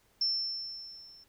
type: tone with level ramp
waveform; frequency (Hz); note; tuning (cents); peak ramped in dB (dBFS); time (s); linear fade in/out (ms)
sine; 5360; E8; +28; -25 to -53; 0.21-1.24; 5
effects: pink hiss -68 dBFS RMS until 1.28 s